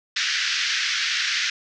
pink band-pass noise, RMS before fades -24 dBFS, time 0.16-1.5 s, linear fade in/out 5 ms, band 1500 to 6000 Hz, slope 48 dB/octave, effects none

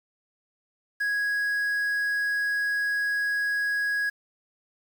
triangle tone with quantisation, 1660 Hz, G#6, 1 cent flat, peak -22 dBFS, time 1-4.1 s, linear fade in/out 10 ms, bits 8, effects none

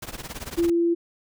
pink noise with tremolo, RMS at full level -32 dBFS, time 0.02-0.7 s, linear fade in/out 5 ms, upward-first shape triangle, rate 18 Hz, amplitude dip 95%
sine tone, 340 Hz, F4, 46 cents flat, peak -18 dBFS, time 0.57-0.95 s, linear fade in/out 20 ms
effects none

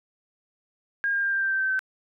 sine tone with pitch steps, 1620 / 1607.9 / 1595.9 / 1583.9 / 1572.1 / 1560.3 / 1548.6 / 1537 Hz, G#6 / G6 / G6 / G6 / G6 / G6 / G6 / G6, -43 / +44 / +31 / +17 / +5 / -9 / -22 / -35 cents, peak -22 dBFS, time 1.04-1.792 s, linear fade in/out 0 ms, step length 94 ms, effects none

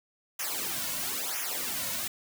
white noise with flanger, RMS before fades -33 dBFS, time 0.39-2.08 s, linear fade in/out 5 ms, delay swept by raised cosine 0.23 to 2.53 ms, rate 1 Hz, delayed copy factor -0.9, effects none

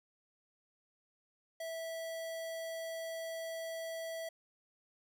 square tone, 655 Hz, E5, 11 cents flat, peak -40 dBFS, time 1.6-4.29 s, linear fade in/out 5 ms, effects none

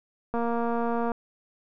click train, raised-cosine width 1 ms, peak -16 dBFS, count 183, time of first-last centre 0.34-1.118 s, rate 234 Hz, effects none

